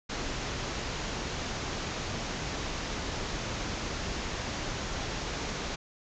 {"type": "low-pass noise", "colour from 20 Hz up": "pink", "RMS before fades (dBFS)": -35, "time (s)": [0.09, 5.76], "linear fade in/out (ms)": 10, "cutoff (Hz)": 7100, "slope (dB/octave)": 96, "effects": []}